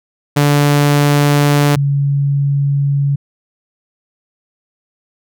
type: tone pair in turn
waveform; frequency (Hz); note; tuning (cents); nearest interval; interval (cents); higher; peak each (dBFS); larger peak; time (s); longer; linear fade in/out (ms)
sawtooth / sine; 145 / 140.79; D3 / C#3; -22 / +27; minor second; 51; first; -5 / -11; first; 0.36-1.76 / 1.76-3.16; neither; 10
effects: none